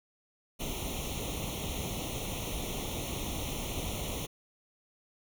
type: noise with comb filter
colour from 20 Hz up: pink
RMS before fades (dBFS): -36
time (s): 0.59-4.27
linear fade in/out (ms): 20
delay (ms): 0.31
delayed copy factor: +0.95
effects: none

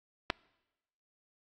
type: clicks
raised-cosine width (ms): 0.3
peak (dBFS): -12 / -18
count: 2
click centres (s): 0.301 / 0.304
effects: noise-tail reverb RT60 1.0 s tail -25 dB re dry + AAC 48 kbps

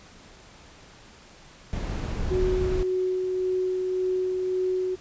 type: noise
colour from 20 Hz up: brown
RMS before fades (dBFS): -28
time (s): 1.73-2.83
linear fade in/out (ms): 0
type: tone with tremolo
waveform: sine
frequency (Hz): 370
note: F#4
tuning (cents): 0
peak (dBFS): -22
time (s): 2.3-4.96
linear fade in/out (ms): 20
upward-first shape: sine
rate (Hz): 1.8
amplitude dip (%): 25
effects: pink hiss -50 dBFS RMS until 5 s + resampled to 16000 Hz

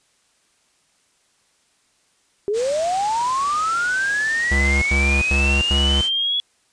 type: linear sweep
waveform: sine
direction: up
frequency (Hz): 391.5 to 3388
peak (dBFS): -18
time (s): 2.48-6.4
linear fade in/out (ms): 0
type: low-pass noise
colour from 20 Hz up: white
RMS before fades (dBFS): -35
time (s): 2.53-6.1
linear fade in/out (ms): 50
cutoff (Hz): 8700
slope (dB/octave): 48
type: tone bursts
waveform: square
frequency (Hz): 69.3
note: C#2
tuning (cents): 0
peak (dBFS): -18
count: 4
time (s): 4.51-6.014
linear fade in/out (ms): 5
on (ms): 310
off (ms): 88
effects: white hiss -62 dBFS RMS until 6.72 s + resampled to 22050 Hz

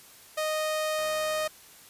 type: tone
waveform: sawtooth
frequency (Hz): 620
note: D#5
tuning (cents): -6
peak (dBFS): -23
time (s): 0.37-1.48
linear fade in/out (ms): 10
type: click train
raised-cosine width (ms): 0.5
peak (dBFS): -32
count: 36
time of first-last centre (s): 0.99-1.476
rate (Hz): 72
effects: white hiss -52 dBFS RMS until 1.89 s + resampled to 32000 Hz

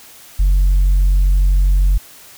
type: tone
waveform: sine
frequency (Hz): 46.25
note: F#1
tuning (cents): 0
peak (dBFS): -7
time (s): 0.39-1.98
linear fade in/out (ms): 10
effects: tanh soft clip ceiling -8 dBFS + white hiss -41 dBFS RMS until 2.37 s

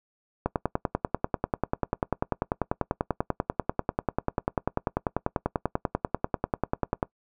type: click train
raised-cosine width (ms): 1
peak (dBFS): -10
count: 68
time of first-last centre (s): 0.46-7.029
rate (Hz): 10.2
effects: noise-tail reverb RT60 0.1 s tail -21 dB re dry

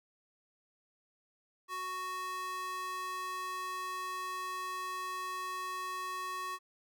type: tone with high-pass filter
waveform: square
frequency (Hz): 370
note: F#4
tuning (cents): 0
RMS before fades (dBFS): -39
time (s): 1.68-6.59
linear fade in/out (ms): 50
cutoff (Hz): 1000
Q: 2.3
effects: none

